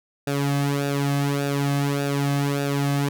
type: tone with flanger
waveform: sawtooth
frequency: 141.3 Hz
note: C#3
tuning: 34 cents sharp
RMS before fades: -23 dBFS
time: 0.27-3.09 s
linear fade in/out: 5 ms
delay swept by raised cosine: 0.95 to 2.15 ms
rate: 1.7 Hz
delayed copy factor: -0.75
effects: none